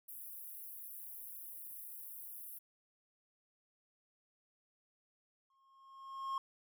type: high-pass noise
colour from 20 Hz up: pink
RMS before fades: -49 dBFS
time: 0.08-2.59 s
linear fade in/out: 10 ms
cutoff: 11000 Hz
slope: 48 dB/octave
type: tone with exponential growth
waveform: triangle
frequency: 1078 Hz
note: C#6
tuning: 49 cents flat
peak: -32 dBFS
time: 5.5-6.38 s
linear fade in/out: 2 ms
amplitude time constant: 190 ms
effects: none